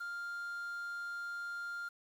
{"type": "tone with quantisation", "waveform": "triangle", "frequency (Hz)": 1399, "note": "F6", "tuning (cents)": 3, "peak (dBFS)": -37, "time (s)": [0, 1.89], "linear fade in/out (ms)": 10, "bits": 10, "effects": []}